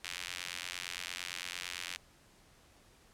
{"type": "tone with high-pass filter", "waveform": "sawtooth", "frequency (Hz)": 88.8, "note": "F2", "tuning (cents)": 29, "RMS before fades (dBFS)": -42, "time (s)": [0.04, 1.97], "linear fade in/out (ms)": 0, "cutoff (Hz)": 2400, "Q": 1.3, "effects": ["pink hiss -63 dBFS RMS until 3.13 s", "low-pass 11000 Hz 12 dB/octave"]}